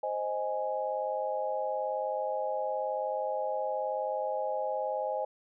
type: chord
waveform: sine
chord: Ab major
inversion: first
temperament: equal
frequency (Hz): 523.3 / 622.3 / 830.6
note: C5 / Eb5 / Ab5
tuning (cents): 0 / 0 / 0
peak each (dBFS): -34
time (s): 0.03-5.25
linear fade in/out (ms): 5
effects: none